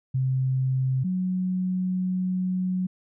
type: tone pair in turn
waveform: sine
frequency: 130.81 / 184.25 Hz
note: C3 / F#3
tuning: 0 / -7 cents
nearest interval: tritone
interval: 593 cents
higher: second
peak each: -21 / -23 dBFS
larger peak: first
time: 0.14-1.04 / 1.04-2.87 s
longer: second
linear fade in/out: 10 ms
effects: none